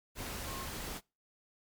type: tone in noise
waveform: sine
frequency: 1074 Hz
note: C6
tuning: 45 cents sharp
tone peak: -44 dBFS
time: 0.46-0.68 s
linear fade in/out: 50 ms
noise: pink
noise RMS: -41 dBFS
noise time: 0.15-1.01 s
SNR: -6 dB
effects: noise-tail reverb RT60 0.3 s tail -26 dB re dry + MP3 96 kbps